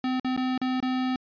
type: tone with dropouts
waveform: square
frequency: 256.5 Hz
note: C4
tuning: 34 cents flat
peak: -25 dBFS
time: 0.04-1.16 s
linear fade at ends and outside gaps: 2 ms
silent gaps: 0.198-0.246 / 0.365-0.375 / 0.578-0.615 / 0.803-0.826 s
effects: resampled to 11025 Hz